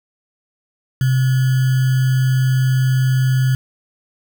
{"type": "tone with sample-and-hold", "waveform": "sine", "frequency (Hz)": 130, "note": "C3", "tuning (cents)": -11, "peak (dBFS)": -12, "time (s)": [1.01, 3.55], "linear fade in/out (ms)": 2, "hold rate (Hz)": 1575, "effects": []}